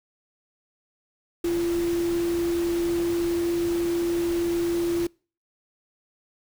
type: tone in noise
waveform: sine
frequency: 342.1 Hz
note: F4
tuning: 36 cents flat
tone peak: -22 dBFS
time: 1.44-5.07 s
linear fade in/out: 5 ms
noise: pink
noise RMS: -37 dBFS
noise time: 1.44-5.07 s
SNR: +12 dB
effects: noise-tail reverb RT60 0.4 s tail -26 dB re dry